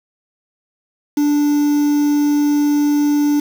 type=tone with quantisation; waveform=triangle; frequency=292.6 Hz; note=D4; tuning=6 cents flat; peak=-10 dBFS; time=1.17-3.4 s; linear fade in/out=5 ms; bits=5; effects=none